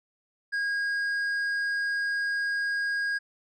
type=tone with tanh clipping; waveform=triangle; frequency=1634 Hz; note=G#6; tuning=29 cents flat; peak=-27 dBFS; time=0.52-3.19 s; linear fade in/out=20 ms; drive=10 dB; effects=none